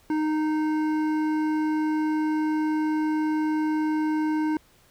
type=tone with hard clipping; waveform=sine; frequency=309.1 Hz; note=D#4; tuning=11 cents flat; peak=-24 dBFS; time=0.1-4.57 s; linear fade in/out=2 ms; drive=11 dB; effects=pink hiss -59 dBFS RMS until 4.9 s